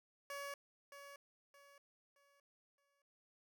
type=tone with echo; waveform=15% pulse; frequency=564 Hz; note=C#5; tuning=30 cents sharp; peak=-38 dBFS; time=0.3-0.54 s; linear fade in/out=2 ms; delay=620 ms; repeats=4; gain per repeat=-9 dB; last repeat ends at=3.02 s; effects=none